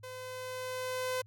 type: tone with level ramp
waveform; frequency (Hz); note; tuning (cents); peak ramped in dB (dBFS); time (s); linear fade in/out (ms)
sawtooth; 510; C5; -44; -39 to -27; 0.03-1.22; 10
effects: added 105 Hz sine -54 dBFS peak until 1.26 s